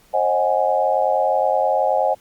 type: chord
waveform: sine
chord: Ab dominant seventh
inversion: first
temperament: equal with one note detuned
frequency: 533.9 / 622.3 / 740 / 830.6 Hz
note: C5 / Eb5 / Gb5 / Ab5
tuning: +35 / 0 / 0 / 0 cents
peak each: -21 dBFS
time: 0.13-2.15 s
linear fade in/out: 20 ms
effects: pink hiss -54 dBFS RMS until 2.2 s + Opus 48 kbps